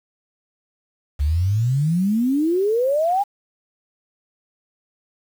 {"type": "exponential sweep", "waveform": "sine", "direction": "up", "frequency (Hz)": [68.1, 830.6], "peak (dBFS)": -16, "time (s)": [1.19, 3.24], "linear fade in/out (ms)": 20, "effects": ["7-bit"]}